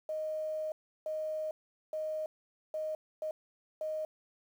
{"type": "tone bursts at uneven times", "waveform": "sine", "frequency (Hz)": 622.3, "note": "D#5", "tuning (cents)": 0, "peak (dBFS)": -33, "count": 6, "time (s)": [[0.09, 0.72], [1.06, 1.51], [1.93, 2.26], [2.74, 2.95], [3.22, 3.31], [3.81, 4.05]], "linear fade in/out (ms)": 2, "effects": ["10-bit"]}